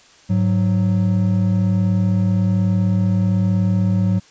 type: tone pair together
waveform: triangle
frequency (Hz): 103.83 / 185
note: G#2 / F#3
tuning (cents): 0 / 0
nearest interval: minor seventh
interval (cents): 1000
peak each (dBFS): -15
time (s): 0.29-4.2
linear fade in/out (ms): 20
effects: white hiss -49 dBFS RMS until 4.3 s + resampled to 16000 Hz